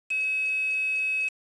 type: tone with quantisation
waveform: sine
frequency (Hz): 2564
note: E7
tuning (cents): -49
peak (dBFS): -24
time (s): 0.1-1.29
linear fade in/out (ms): 10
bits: 6
effects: resampled to 22050 Hz